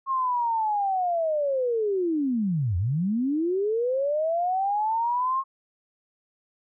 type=linear two-way sweep; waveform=sine; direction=down then up; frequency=1084 to 82.7 to 1084 Hz; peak=-22 dBFS; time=0.06-5.44 s; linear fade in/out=50 ms; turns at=2.77 s; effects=none